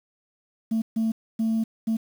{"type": "tone bursts at uneven times", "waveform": "sine", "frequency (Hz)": 223.5, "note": "A3", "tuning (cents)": 27, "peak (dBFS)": -19, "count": 4, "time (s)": [[0.71, 0.82], [0.96, 1.12], [1.39, 1.64], [1.87, 1.97]], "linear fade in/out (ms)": 10, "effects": ["tanh soft clip ceiling -19 dBFS", "8-bit"]}